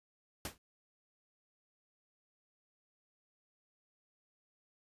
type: noise with exponential decay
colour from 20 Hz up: pink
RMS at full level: -35 dBFS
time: 0.45-0.58 s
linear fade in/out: 1 ms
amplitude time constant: 27 ms
effects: resampled to 32000 Hz